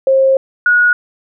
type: tone pair in turn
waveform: sine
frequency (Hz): 534 / 1453.9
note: C5 / F#6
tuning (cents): +35 / -31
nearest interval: octave + perfect fourth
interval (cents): 1734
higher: second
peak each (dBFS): -7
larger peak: neither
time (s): 0.07-0.37 / 0.66-0.93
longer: first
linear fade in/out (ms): 2
effects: none